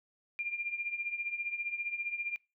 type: tone with tremolo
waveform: sine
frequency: 2396 Hz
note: D7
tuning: 34 cents sharp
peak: -30 dBFS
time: 0.39-2.36 s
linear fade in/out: 0 ms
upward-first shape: triangle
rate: 15 Hz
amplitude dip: 85%
effects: noise-tail reverb RT60 0.3 s tail -24 dB re dry